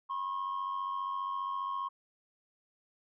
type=tone pair together; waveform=sine; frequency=987.1 / 1082 Hz; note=B5 / C#6; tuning=-1 / -42 cents; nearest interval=major second; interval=159 cents; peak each=-38 / -32 dBFS; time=0.09-1.89 s; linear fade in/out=20 ms; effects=tanh soft clip ceiling -30 dBFS